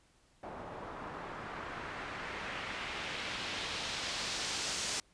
white noise with low-pass filter sweep, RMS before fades -40 dBFS, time 0.43-5 s, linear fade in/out 2 ms, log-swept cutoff 790 to 6800 Hz, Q 1.2, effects pink hiss -68 dBFS RMS until 5.13 s + resampled to 22050 Hz

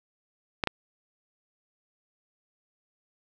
clicks, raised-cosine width 0.3 ms, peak -9 dBFS, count 2, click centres 0.638 / 0.673 s, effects none

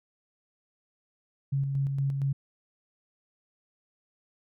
sine tone with tremolo, 137.9 Hz, C#3, 9 cents flat, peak -24 dBFS, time 1.52-2.33 s, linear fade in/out 10 ms, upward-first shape square, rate 4.3 Hz, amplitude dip 35%, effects none

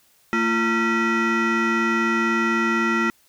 sine tone with frequency modulation, 797 Hz, G5, 28 cents sharp, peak -15 dBFS, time 0.33-3.1 s, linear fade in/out 0 ms, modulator 570 Hz, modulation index 2.4, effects tanh soft clip ceiling -17 dBFS + white hiss -59 dBFS RMS until 3.28 s

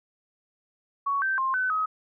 sine tone with pitch steps, 1117 / 1556 / 1058 / 1512 / 1269 Hz, C#6 / G6 / C6 / F#6 / D#6, +13 / -13 / +19 / +37 / +34 cents, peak -23 dBFS, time 1.06-1.86 s, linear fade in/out 10 ms, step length 160 ms, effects none

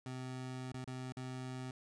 25% pulse tone with dropouts, 128.6 Hz, C3, 30 cents flat, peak -38 dBFS, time 0.06-1.71 s, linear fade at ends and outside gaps 2 ms, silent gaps 0.721-0.743 / 0.844-0.876 / 1.123-1.169 s, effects resampled to 22050 Hz

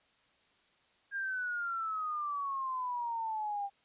sine exponential sweep, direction down, 1621 to 791 Hz, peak -33 dBFS, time 1.11-3.7 s, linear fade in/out 50 ms, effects white hiss -69 dBFS RMS until 3.84 s + resampled to 8000 Hz

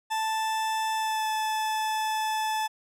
40% pulse tone with pitch glide, 880 to 869.4 Hz, A5 to A5, 0 to -21 cents, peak -25 dBFS, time 0.1-2.68 s, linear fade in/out 20 ms, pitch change -21 cents, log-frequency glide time 0.95-1.28 s, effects low-pass 12000 Hz 12 dB/octave

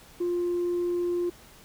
sine tone, 350.8 Hz, F4, 8 cents sharp, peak -23 dBFS, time 0.2-1.3 s, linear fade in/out 10 ms, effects tanh soft clip ceiling -22 dBFS + pink hiss -52 dBFS RMS until 1.64 s

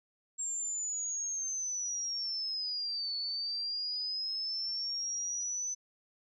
sine linear two-way sweep, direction down then up, 7480 to 4435 to 6060 Hz, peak -33 dBFS, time 0.38-5.75 s, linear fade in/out 20 ms, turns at 3.16 s, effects none

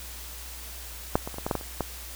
clicks, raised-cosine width 1 ms, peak -6 / -19 / -26 / -20 / -14 / -10 / -13 / -27 / -12 dBFS, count 9, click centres 1.155 / 1.275 / 1.343 / 1.384 / 1.465 / 1.512 / 1.553 / 1.611 / 1.807 s, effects added 60 Hz sine -42 dBFS peak until 2.15 s + white hiss -42 dBFS RMS until 2.15 s

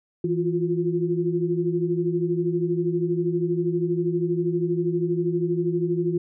sine tone cluster, 164.5 / 343.5 / 356 Hz, E3 / F4 / F4, -3 / -29 / +33 cents, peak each -26 / -27 / -24 dBFS, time 0.24-6.18 s, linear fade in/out 5 ms, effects none

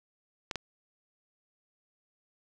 clicks, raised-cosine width 0.2 ms, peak -16 dBFS, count 2, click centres 0.512 / 0.557 s, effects none

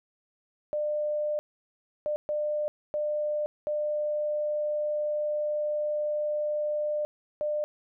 sine tone bursts at uneven times, 599 Hz, D5, 34 cents sharp, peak -26 dBFS, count 6, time 0.73-1.39 / 2.06-2.16 / 2.29-2.68 / 2.94-3.46 / 3.67-7.05 / 7.41-7.64 s, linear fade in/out 0 ms, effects none

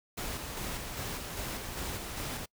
pink noise with tremolo, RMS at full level -37 dBFS, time 0.17-2.46 s, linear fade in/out 10 ms, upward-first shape square, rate 2.5 Hz, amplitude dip 30%, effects noise-tail reverb RT60 0.1 s tail -25 dB re dry

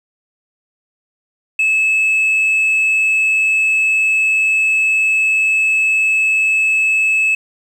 sine tone, 2601 Hz, E7, 24 cents flat, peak -9 dBFS, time 1.59-7.35 s, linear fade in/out 5 ms, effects tanh soft clip ceiling -10 dBFS + 7-bit

